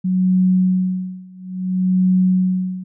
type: tone with tremolo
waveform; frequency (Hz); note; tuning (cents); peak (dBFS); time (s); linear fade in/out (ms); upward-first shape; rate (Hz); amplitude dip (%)
sine; 184.8; F#3; -2; -11; 0.04-2.84; 10; sine; 0.59; 95
effects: none